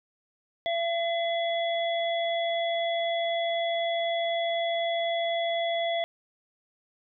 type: harmonic tone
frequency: 676 Hz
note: E5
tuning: 43 cents sharp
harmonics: 1 / 3 / 5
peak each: -26 / -35 / -34 dBFS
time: 0.66-6.04 s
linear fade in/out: 0 ms
effects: none